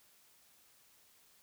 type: silence
effects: white hiss -66 dBFS RMS until 1.42 s